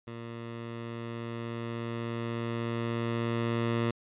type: tone with level ramp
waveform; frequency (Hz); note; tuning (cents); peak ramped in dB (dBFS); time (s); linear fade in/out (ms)
15% pulse; 116.54; A#2; 0; -33 to -20; 0.07-3.91; 5
effects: resampled to 8000 Hz